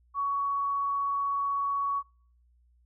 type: tone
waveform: sine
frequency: 1121 Hz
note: C#6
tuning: 19 cents sharp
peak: -26 dBFS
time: 0.14-2.03 s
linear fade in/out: 50 ms
effects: noise-tail reverb RT60 0.5 s tail -23 dB re dry + added 60 Hz sine -61 dBFS peak until 2.85 s